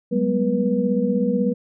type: tone cluster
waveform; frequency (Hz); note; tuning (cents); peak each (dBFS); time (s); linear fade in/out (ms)
sine; 189.7 / 205.8 / 244.1 / 485; F#3 / G#3 / B3 / B4; +43 / -16 / -20 / -31; -23; 0.11-1.54; 20
effects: none